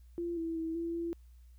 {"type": "tone with pitch steps", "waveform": "sine", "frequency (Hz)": [342.9, 329.1, 324.9, 335.7, 337.7], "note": ["F4", "E4", "E4", "E4", "E4"], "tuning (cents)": [-32, -3, -25, 32, 42], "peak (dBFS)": -33, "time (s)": [0.18, 1.13], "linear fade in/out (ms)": 0, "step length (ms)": 190, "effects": ["added 60 Hz sine -53 dBFS peak until 1.58 s", "white hiss -75 dBFS RMS until 1.58 s"]}